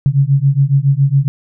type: beating tone pair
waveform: sine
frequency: 135.1 / 142.3 Hz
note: C#3 / C#3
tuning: -44 / +46 cents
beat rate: 7.2 Hz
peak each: -12 dBFS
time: 0.06-1.28 s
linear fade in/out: 0 ms
effects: none